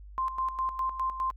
sine tone with tremolo, 1046.5 Hz, C6, in tune, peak -26 dBFS, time 0.18-1.31 s, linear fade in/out 0 ms, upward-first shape square, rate 4.9 Hz, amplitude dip 65%, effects added 50 Hz sine -44 dBFS peak until 1.36 s

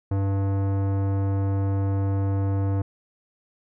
sine tone with tanh clipping, 98 Hz, G2, in tune, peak -23 dBFS, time 0.11-2.82 s, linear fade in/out 5 ms, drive 18 dB, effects none

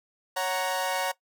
sawtooth chord, F# major, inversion second, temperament equal, 554.4 / 740 / 932.3 Hz, C#5 / F#5 / A#5, 0 / 0 / 0 cents, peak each -27 dBFS, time 0.36-1.12 s, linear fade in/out 10 ms, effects noise-tail reverb RT60 0.1 s tail -18 dB re dry

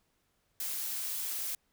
blue noise, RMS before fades -36 dBFS, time 0.6-1.55 s, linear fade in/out 2 ms, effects pink hiss -75 dBFS RMS until 1.72 s

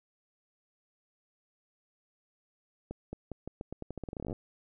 accelerating click train, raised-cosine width 2 ms, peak -25 dBFS, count 22, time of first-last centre 2.91-4.328 s, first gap 220 ms, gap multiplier 0.85, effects none

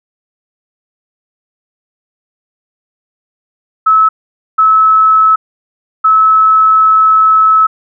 sine tone bursts at uneven times, 1298 Hz, E6, 27 cents flat, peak -4 dBFS, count 3, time 3.86-4.09 / 4.58-5.36 / 6.04-7.67 s, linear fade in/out 10 ms, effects none

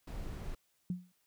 brown noise, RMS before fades -41 dBFS, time 0.07-0.55 s, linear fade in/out 5 ms
sine tone with exponential decay, 179.7 Hz, F3, 50 cents sharp, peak -30 dBFS, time 0.9-1.12 s, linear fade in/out 2 ms, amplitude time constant 46 ms
effects white hiss -75 dBFS RMS until 1.26 s

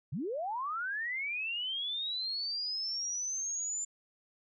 sine linear sweep, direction up, 110 to 7180 Hz, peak -33 dBFS, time 0.12-3.85 s, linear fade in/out 10 ms, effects none

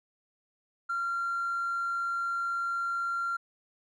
sine tone with hard clipping, 1379 Hz, F6, 22 cents flat, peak -29 dBFS, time 0.89-3.37 s, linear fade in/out 10 ms, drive 1 dB, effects none

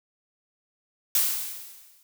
blue noise with exponential decay, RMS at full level -20 dBFS, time 1.15-2.03 s, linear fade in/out 2 ms, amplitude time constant 190 ms, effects none

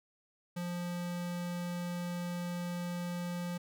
square tone, 175.4 Hz, F3, 8 cents sharp, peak -36 dBFS, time 0.56-3.58 s, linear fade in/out 10 ms, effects none

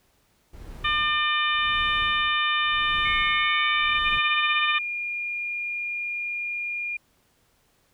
brown noise with tremolo, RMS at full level -38 dBFS, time 0.53-4.19 s, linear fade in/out 5 ms, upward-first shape sine, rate 0.89 Hz, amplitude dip 100%
harmonic tone, 600 Hz, D5, 37 cents sharp, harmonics 2 / 3 / 4 / 5 / 6, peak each -25 / -27 / -28 / -29 / -30 dBFS, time 0.84-4.79 s, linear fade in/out 10 ms
sine tone with pitch glide, 2177 to 2416 Hz, C#7 to D7, -32 to +48 cents, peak -27 dBFS, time 3.05-6.97 s, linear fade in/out 5 ms, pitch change +180 cents, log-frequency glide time 3.37-4.06 s
effects pink hiss -65 dBFS RMS until 7.93 s

